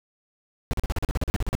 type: noise bursts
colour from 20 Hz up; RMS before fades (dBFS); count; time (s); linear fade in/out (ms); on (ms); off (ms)
brown; -23; 14; 0.71-1.552; 0; 23; 40
effects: none